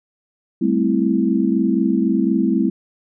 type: chord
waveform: sine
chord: A minor seventh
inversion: third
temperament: equal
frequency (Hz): 196 / 220 / 261.6 / 329.6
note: G3 / A3 / C4 / E4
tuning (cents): 0 / 0 / 0 / 0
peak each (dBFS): -20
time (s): 0.61-2.7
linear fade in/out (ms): 10
effects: none